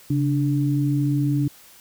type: tone pair together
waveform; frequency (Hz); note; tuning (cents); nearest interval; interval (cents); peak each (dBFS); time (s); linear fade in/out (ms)
sine; 138.18 / 292.8; C#3 / D4; -5 / -5; octave + minor second; 1300; -20 / -22; 0.1-1.48; 5
effects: white hiss -49 dBFS RMS until 1.8 s